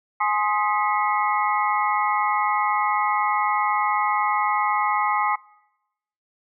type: tone cluster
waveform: sine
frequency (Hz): 838 / 1048 / 1250 / 1967 / 2165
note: G#5 / C6 / D#6 / B6 / C#7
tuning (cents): +15 / +2 / +8 / -7 / -41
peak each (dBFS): -23 / -24 / -24 / -31 / -30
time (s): 0.2-5.36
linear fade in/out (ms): 10
effects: noise-tail reverb RT60 0.9 s tail -24 dB re dry